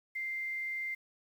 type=tone with quantisation; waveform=sine; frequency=2093 Hz; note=C7; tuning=in tune; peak=-34 dBFS; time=0.15-0.95 s; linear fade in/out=10 ms; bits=10; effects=none